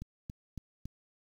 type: click train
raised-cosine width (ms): 5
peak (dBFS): -28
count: 4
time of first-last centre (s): 0.02-0.856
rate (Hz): 3.59
effects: 9-bit